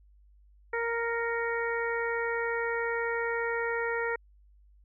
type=harmonic tone with a mistuned harmonic; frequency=465.6 Hz; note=A#4; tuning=2 cents flat; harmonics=1 / 2 / 3 / 4 / 5; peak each=-31 / -36 / -36 / -34 / -41 dBFS; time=0.73-4.16 s; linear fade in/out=5 ms; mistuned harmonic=5; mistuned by=-63 cents; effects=added 50 Hz sine -56 dBFS peak until 4.84 s